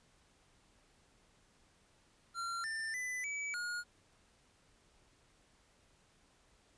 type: tone with pitch steps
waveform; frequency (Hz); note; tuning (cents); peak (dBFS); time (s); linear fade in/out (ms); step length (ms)
square; 1373 / 1788 / 2001 / 2290 / 1435; F6 / A6 / B6 / D7 / F6; -30 / +27 / +22 / -44 / +47; -38; 2.34-3.84; 50; 300
effects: pink hiss -69 dBFS RMS until 6.77 s + resampled to 22050 Hz